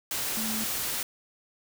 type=tone in noise; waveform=sine; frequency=220 Hz; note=A3; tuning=in tune; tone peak=-33 dBFS; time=0.37-0.64 s; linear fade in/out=2 ms; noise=white; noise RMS=-31 dBFS; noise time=0.11-1.03 s; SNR=-5 dB; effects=none